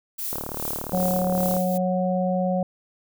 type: noise with tremolo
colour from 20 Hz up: violet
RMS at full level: -29 dBFS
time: 0.18-1.78 s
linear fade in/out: 10 ms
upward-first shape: sine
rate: 2.5 Hz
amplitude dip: 65%
type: click train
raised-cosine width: 1 ms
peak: -17 dBFS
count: 47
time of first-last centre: 0.33-1.567 s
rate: 37.2 Hz
type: harmonic tone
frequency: 183.4 Hz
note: F#3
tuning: 15 cents flat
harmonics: 1 / 3 / 4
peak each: -23 / -25 / -28 dBFS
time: 0.93-2.63 s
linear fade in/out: 2 ms
effects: none